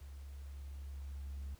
sine tone with level ramp, 69.3 Hz, C#2, in tune, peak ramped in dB -47 to -38 dBFS, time 0.01-1.55 s, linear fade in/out 5 ms, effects tanh soft clip ceiling -39 dBFS + pink hiss -65 dBFS RMS until 1.59 s

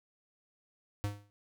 square tone with exponential decay, 102.4 Hz, G#2, 24 cents flat, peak -29 dBFS, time 1.04-1.3 s, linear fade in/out 0 ms, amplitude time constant 55 ms, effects none

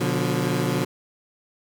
20% pulse chord, B diminished, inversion none, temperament equal with one note detuned, 123.47 / 146.83 / 178.59 Hz, B2 / D3 / F3, 0 / 0 / +39 cents, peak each -21 dBFS, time 0-0.85 s, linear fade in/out 10 ms, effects none

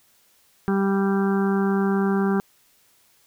harmonic tone, 196 Hz, G3, in tune, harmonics 1 / 2 / 4 / 5 / 6 / 7 / 8, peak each -20 / -24 / -32 / -36 / -35 / -35 / -35 dBFS, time 0.68-2.4 s, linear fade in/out 0 ms, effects white hiss -60 dBFS RMS until 3.26 s

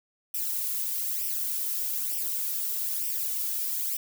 violet noise with flanger, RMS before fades -30 dBFS, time 0.34-3.97 s, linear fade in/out 5 ms, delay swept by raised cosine 0.36 to 2.36 ms, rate 1.1 Hz, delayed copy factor +0.75, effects none

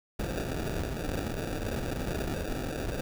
pink noise with sample-and-hold, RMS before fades -33 dBFS, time 0.19-3.01 s, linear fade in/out 5 ms, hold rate 1050 Hz, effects none

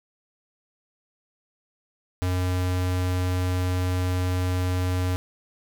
square tone, 91 Hz, F#2, 28 cents flat, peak -23 dBFS, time 2.22-5.16 s, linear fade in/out 0 ms, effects none

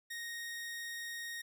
sawtooth tone, 1864.7 Hz, A#6, in tune, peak -37 dBFS, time 0.1-1.42 s, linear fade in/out 10 ms, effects none

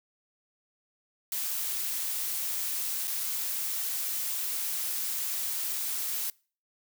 blue noise with dropouts, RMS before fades -32 dBFS, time 1.32-6.3 s, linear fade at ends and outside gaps 1 ms, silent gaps 3.073-3.078 s, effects noise-tail reverb RT60 0.4 s tail -25 dB re dry

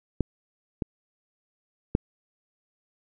clicks, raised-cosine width 3 ms, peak -10 / -14 / -7 dBFS, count 3, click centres 0.207 / 0.822 / 1.951 s, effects none

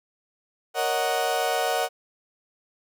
35% pulse chord, D# minor seventh, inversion second, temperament equal, 466.2 / 554.4 / 622.3 / 740 Hz, A#4 / C#5 / D#5 / F#5, 0 / 0 / 0 / 0 cents, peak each -28 / -29 / -28 / -24 dBFS, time 0.74-1.89 s, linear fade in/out 50 ms, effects none

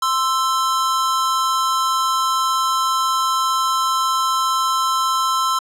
square tone pair together, 1046.5 / 1324.6 Hz, C6 / E6, 0 / +8 cents, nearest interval major third, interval 408 cents, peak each -20 dBFS, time 0.02-5.59 s, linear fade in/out 5 ms, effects low-pass 11000 Hz 12 dB/octave

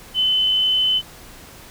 sine tone, 3034 Hz, F#7, 43 cents sharp, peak -15 dBFS, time 0.14-1.02 s, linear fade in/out 50 ms, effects pink hiss -42 dBFS RMS until 1.7 s

